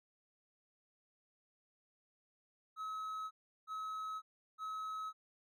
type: tone bursts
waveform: triangle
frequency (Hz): 1284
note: E6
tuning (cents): -46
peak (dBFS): -38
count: 3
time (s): 2.76-5.13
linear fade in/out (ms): 50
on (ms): 550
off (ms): 360
effects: none